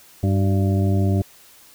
harmonic tone with a mistuned harmonic, 98 Hz, G2, in tune, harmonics 1 / 2 / 3 / 4 / 6 / 7, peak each -17 / -23 / -27 / -29 / -33 / -34 dBFS, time 0.23-1.22 s, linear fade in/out 5 ms, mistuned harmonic 4, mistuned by -53 cents, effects white hiss -49 dBFS RMS until 1.74 s

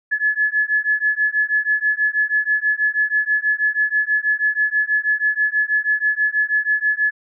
sine beating tone pair, 1708 / 1714.2 Hz, G#6 / A6, +48 / -46 cents, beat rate 6.2 Hz, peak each -19 dBFS, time 0.11-7.11 s, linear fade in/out 20 ms, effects none

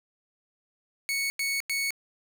sawtooth tone bursts, 2217 Hz, C#7, in tune, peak -23 dBFS, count 3, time 1.09-1.906 s, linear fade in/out 0 ms, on 210 ms, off 93 ms, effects none

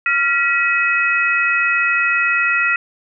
sine tone cluster, 1387 / 1935 / 2547 Hz, F6 / B6 / D#7, -12 / -36 / +40 cents, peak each -18 dBFS, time 0.06-2.76 s, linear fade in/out 2 ms, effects none

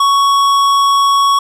sine tone with tanh clipping, 1114 Hz, C#6, 8 cents sharp, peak -10 dBFS, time 0-1.39 s, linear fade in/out 5 ms, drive 15 dB, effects none

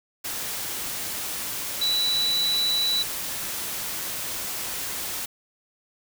sine tone in noise, 3948 Hz, B7, 1 cent flat, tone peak -21 dBFS, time 1.81-3.03 s, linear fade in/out 10 ms, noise white, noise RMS -31 dBFS, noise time 0.24-5.26 s, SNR +7 dB, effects none

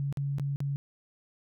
sine tone with dropouts, 140.3 Hz, C#3, 21 cents sharp, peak -28 dBFS, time 0-0.76 s, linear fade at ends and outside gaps 0 ms, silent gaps 0.126-0.172 / 0.384-0.397 / 0.56-0.604 s, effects none

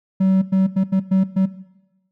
triangle tone bursts at uneven times, 190 Hz, F#3, 46 cents sharp, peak -11 dBFS, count 6, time 0.2-0.42 / 0.52-0.67 / 0.76-0.84 / 0.92-1 / 1.11-1.24 / 1.36-1.46 s, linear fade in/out 10 ms, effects noise-tail reverb RT60 1.0 s tail -17 dB re dry

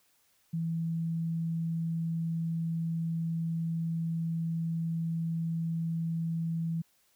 sine tone, 164.81 Hz, E3, in tune, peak -29 dBFS, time 0.53-6.82 s, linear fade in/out 10 ms, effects white hiss -69 dBFS RMS until 7.15 s

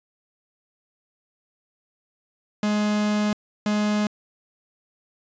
45% pulse tone bursts at uneven times, 209.7 Hz, G#3, 17 cents sharp, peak -20 dBFS, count 2, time 2.63-3.33 / 3.66-4.07 s, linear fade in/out 2 ms, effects resampled to 16000 Hz

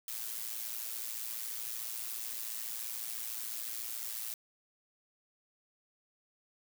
blue noise with amplitude modulation, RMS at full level -37 dBFS, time 0.08-4.34 s, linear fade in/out 2 ms, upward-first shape sine, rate 114 Hz, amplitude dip 65%, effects none

